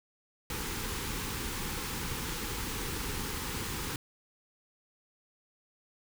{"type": "band-stop noise", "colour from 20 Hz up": "pink", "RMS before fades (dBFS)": -36, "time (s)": [0.5, 3.96], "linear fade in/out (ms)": 2, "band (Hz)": [520, 790], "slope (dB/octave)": 96, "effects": []}